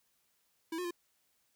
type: tone with pitch steps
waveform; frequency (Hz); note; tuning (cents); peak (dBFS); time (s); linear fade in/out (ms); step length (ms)
square; 326.1 / 360.1 / 347.6; E4 / F#4 / F4; -19 / -47 / -8; -36; 0.72-0.909; 5; 63
effects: white hiss -75 dBFS RMS until 1.55 s